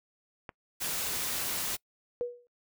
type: click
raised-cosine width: 0.5 ms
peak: -25 dBFS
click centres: 0.492 s
type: noise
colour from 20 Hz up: white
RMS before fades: -33 dBFS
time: 0.8-1.77 s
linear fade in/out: 20 ms
type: tone with exponential decay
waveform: sine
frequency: 484.8 Hz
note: B4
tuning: 32 cents flat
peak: -26 dBFS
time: 2.21-2.47 s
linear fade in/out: 0 ms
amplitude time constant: 56 ms
effects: noise-tail reverb RT60 0.1 s tail -25 dB re dry